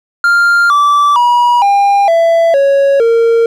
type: tone with pitch steps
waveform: triangle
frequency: 1396.9 / 1161.2 / 965.2 / 802.3 / 666.9 / 554.4 / 460.8 Hz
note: F6 / D6 / B5 / G5 / E5 / C#5 / A#4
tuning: 0 / -20 / -40 / +40 / +20 / 0 / -20 cents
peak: -4 dBFS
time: 0.24-3.46 s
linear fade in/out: 2 ms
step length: 460 ms
effects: none